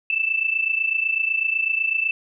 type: tone pair together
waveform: sine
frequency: 2637 / 2665 Hz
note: E7 / E7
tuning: 0 / +18 cents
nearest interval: unison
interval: 18 cents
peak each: -21 / -24 dBFS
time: 0.1-2.11 s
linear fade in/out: 2 ms
effects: none